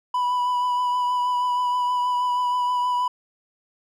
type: tone with vibrato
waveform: triangle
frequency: 987.8 Hz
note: B5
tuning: in tune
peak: -18 dBFS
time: 0.14-3.08 s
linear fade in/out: 5 ms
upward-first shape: triangle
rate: 6.3 Hz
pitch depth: 21 cents each way
effects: none